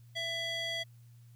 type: tone with band-pass filter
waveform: square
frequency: 665 Hz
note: E5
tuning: 15 cents sharp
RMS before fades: -36 dBFS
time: 0.15-0.84 s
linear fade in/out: 20 ms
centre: 3000 Hz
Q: 2.4
effects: added 118 Hz sine -53 dBFS peak until 1.35 s + white hiss -71 dBFS RMS until 1.35 s